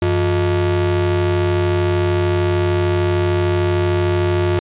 square ring-modulated tone, 130.81 Hz, C3, in tune, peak -12 dBFS, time 0.02-4.59 s, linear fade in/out 0 ms, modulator 225 Hz, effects resampled to 8000 Hz

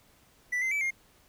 triangle tone with pitch steps, 1975 / 2071 / 2305 / 2127 Hz, B6 / C7 / D7 / C7, 0 / -18 / -33 / +28 cents, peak -25 dBFS, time 0.52-0.908 s, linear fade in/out 10 ms, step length 97 ms, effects pink hiss -62 dBFS RMS until 1.28 s

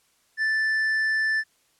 triangle tone with tanh clipping, 1760 Hz, A6, in tune, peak -22 dBFS, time 0.37-1.44 s, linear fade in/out 50 ms, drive 9 dB, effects white hiss -65 dBFS RMS until 1.79 s + low-pass 11000 Hz 12 dB/octave

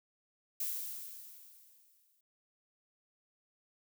violet noise with exponential decay, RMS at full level -35 dBFS, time 0.6-2.21 s, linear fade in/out 5 ms, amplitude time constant 350 ms, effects none

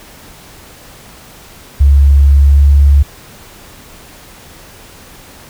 sine tone with pitch glide, 70 to 70.77 Hz, C#2 to C#2, +18 to +36 cents, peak -3 dBFS, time 1.8-3.03 s, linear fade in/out 10 ms, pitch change +18 cents, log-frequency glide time 2.45-2.59 s, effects pink hiss -37 dBFS RMS until 5.49 s

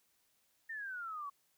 sine exponential sweep, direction down, 1840 to 1108.7 Hz, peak -40 dBFS, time 0.69-1.3 s, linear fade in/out 10 ms, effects white hiss -75 dBFS RMS until 1.57 s

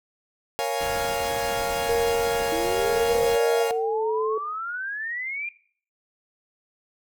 40% pulse chord, Bb minor seventh, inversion none, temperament equal, 466.2 / 554.4 / 698.5 / 830.6 Hz, Bb4 / Db5 / F5 / Ab5, 0 / 0 / 0 / 0 cents, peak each -29 dBFS, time 0.59-3.71 s, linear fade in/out 0 ms
pink noise, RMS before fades -36 dBFS, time 0.8-3.37 s, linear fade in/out 10 ms
sine tone with pitch glide, 465.6 to 436.9 Hz, A#4 to A4, -2 to -12 cents, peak -22 dBFS, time 1.89-4.38 s, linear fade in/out 5 ms, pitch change -110 cents, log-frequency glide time 3.6-4.04 s
sine exponential sweep, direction up, 320.7 to 2428 Hz, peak -28 dBFS, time 2.52-5.49 s, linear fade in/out 2 ms
effects noise-tail reverb RT60 0.5 s tail -18 dB re dry

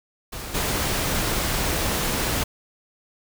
pink noise with level steps, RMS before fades -34 / -24 dBFS, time 0.32-2.44 s, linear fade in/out 10 ms, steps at 0.54 s, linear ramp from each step 10 ms, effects none

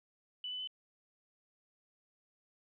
sine tone with pitch steps, 2980 / 3002 / 3025 Hz, F#7 / F#7 / F#7, +12 / +24 / +38 cents, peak -38 dBFS, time 0.44-0.674 s, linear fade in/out 2 ms, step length 78 ms, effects none

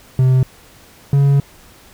triangle tone pair in turn, 129.4 / 140.03 Hz, C3 / C#3, -19 / +18 cents, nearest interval minor second, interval 137 cents, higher second, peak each -7 dBFS, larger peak neither, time 0.19-0.43 / 1.13-1.4 s, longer second, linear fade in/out 2 ms, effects pink hiss -45 dBFS RMS until 1.93 s

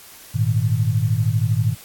sine chord, Ab suspended second, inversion none, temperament equal, 103.83 / 116.54 / 155.56 Hz, Ab2 / Bb2 / Eb3, 0 / 0 / 0 cents, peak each -20 / -19 / -24 dBFS, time 0.34-1.75 s, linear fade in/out 20 ms, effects white hiss -43 dBFS RMS until 1.84 s + AAC 64 kbps

